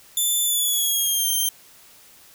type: tone with pitch glide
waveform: 5% pulse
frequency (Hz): 3520 to 3154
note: A7 to G7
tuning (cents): 0 to +10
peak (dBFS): -12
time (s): 0.17-1.49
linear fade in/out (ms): 2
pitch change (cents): -190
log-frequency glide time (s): 0.45-1.28
effects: white hiss -50 dBFS RMS until 2.34 s